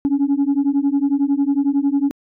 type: beating tone pair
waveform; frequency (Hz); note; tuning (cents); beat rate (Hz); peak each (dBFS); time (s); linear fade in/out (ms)
sine; 275 / 286; C#4 / D4; -14 / -46; 11; -16; 0.05-2.11; 0
effects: tanh soft clip ceiling -11 dBFS